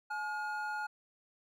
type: tone pair together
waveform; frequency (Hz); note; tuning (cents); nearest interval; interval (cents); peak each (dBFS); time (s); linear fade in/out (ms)
triangle; 849.1 / 1428; G#5 / F6; +38 / +38; major sixth; 900; -36 / -36; 0.1-0.87; 10
effects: none